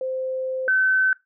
sine tone pair in turn, 520 / 1527.1 Hz, C5 / G6, -11 / -46 cents, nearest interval octave + perfect fifth, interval 1865 cents, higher second, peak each -24 / -16 dBFS, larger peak second, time 0.01-0.68 / 0.68-1.13 s, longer first, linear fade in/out 2 ms, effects noise-tail reverb RT60 0.2 s tail -21 dB re dry

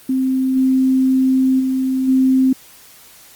sine tone with level steps, 261.6 Hz, C4, in tune, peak -14 / -11 / -15 / -10 dBFS, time 0.09-2.53 s, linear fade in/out 5 ms, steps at 0.55 / 1.59 / 2.07 s, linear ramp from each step 20 ms, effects white hiss -44 dBFS RMS until 3.35 s + Opus 32 kbps

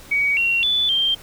sine tone with pitch steps, 2258 / 2744 / 3477 / 3165 Hz, C#7 / F7 / A7 / G7, +31 / -31 / -21 / +16 cents, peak -16 dBFS, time 0.11-1.15 s, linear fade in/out 10 ms, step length 260 ms, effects pink hiss -43 dBFS RMS until 1.22 s

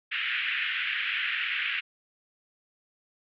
white band-pass noise, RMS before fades -30 dBFS, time 0.11-1.81 s, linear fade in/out 20 ms, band 1500 to 3000 Hz, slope 48 dB/octave, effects none

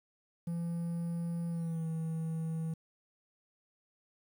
triangle tone with pitch glide, 169.5 to 161.94 Hz, E3 to E3, +49 to -30 cents, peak -31 dBFS, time 0.47-2.74 s, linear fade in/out 5 ms, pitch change -79 cents, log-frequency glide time 1.48-1.86 s, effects 10-bit

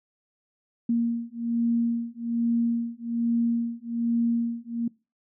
sine beating tone pair, 233.1 / 234.3 Hz, A#3 / A#3, 0 / +9 cents, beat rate 1.2 Hz, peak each -26 / -26 dBFS, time 0.89-4.88 s, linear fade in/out 5 ms, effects noise-tail reverb RT60 0.3 s tail -24 dB re dry

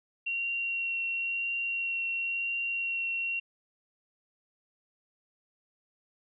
sine tone with vibrato, 2745 Hz, F7, 31 cents flat, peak -29 dBFS, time 0.26-3.4 s, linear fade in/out 10 ms, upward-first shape triangle, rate 0.97 Hz, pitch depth 12 cents each way, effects none

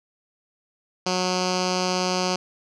10% pulse tone with low-pass filter, 182.9 Hz, F#3, 20 cents flat, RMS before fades -24 dBFS, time 1.06-2.36 s, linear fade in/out 5 ms, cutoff 5400 Hz, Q 5, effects none

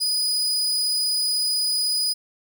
35% pulse tone, 4959 Hz, D#8, 7 cents flat, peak -19 dBFS, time 0-2.14 s, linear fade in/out 20 ms, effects none

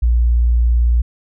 sine tone, 59 Hz, A#1, 22 cents sharp, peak -10 dBFS, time 0.02-1.02 s, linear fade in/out 10 ms, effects none

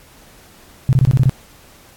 sine tone bursts, 130.81 Hz, C3, in tune, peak -8 dBFS, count 7, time 0.89-1.295 s, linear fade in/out 0 ms, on 39 ms, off 22 ms, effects pink hiss -46 dBFS RMS until 1.96 s + AAC 64 kbps

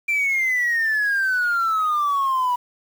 sine exponential sweep, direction down, 2367 to 970 Hz, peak -16 dBFS, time 0.08-2.56 s, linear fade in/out 10 ms, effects tanh soft clip ceiling -16 dBFS + 7-bit

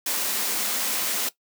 white high-pass noise, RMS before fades -26 dBFS, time 0.06-1.29 s, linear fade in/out 5 ms, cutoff 180 Hz, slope 96 dB/octave, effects noise-tail reverb RT60 0.1 s tail -17 dB re dry

